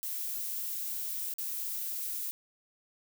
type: noise with dropouts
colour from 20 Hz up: violet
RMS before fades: -36 dBFS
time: 0.03-2.31 s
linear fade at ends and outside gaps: 0 ms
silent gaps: 1.338-1.384 s
effects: none